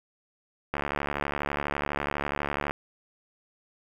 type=click train; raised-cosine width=0.5 ms; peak=-13 dBFS; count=143; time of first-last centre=0.74-2.709 s; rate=72.1 Hz; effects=8-bit